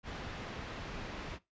pink low-pass noise, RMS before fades -43 dBFS, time 0.03-1.39 s, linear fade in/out 50 ms, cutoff 3400 Hz, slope 12 dB/octave, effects noise-tail reverb RT60 0.2 s tail -18 dB re dry + resampled to 16000 Hz

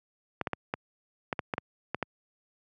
clicks, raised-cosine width 0.5 ms, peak -14 dBFS, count 10, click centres 0.413 / 0.472 / 0.533 / 0.739 / 1.328 / 1.392 / 1.538 / 1.581 / 1.946 / 2.027 s, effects high-pass 100 Hz 12 dB/octave

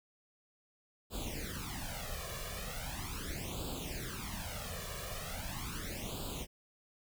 pink noise with flanger, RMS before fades -41 dBFS, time 1.1-6.47 s, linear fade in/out 50 ms, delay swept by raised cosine 0.25 to 1.75 ms, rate 0.39 Hz, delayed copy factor +0.95, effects none

